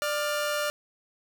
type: tone pair together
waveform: sawtooth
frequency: 592 / 1408 Hz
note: D5 / F6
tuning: +14 / +14 cents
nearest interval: octave + minor third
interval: 1500 cents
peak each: -24 / -28 dBFS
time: 0.02-0.7 s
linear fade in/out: 0 ms
effects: none